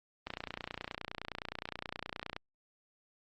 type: click train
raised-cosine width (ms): 0.3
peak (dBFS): -22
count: 63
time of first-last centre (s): 0.27-2.365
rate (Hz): 29.6
effects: Opus 32 kbps